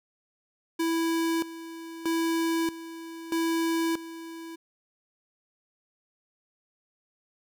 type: tone with tremolo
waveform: square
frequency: 329.7 Hz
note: E4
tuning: in tune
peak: -25 dBFS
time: 0.79-4.56 s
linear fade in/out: 10 ms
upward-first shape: square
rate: 0.79 Hz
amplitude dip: 80%
effects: none